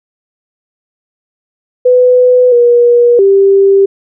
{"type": "tone with pitch steps", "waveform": "sine", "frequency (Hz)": [499.6, 479.7, 392.9], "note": ["B4", "A#4", "G4"], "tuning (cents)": [20, 50, 4], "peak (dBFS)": -3, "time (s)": [1.85, 3.86], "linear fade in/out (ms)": 10, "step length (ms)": 670, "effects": []}